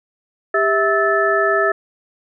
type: tone cluster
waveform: sine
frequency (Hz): 398.5 / 652 / 1303 / 1751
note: G4 / E5 / E6 / A6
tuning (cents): +28 / -19 / -20 / -9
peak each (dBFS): -19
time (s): 0.54-1.72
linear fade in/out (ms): 5
effects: none